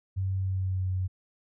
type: tone with pitch glide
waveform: sine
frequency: 95.3 to 92.91 Hz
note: G2 to F#2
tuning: -48 to +8 cents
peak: -26 dBFS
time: 0.16-1.08 s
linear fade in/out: 20 ms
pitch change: -44 cents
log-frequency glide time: 0.38-0.89 s
effects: none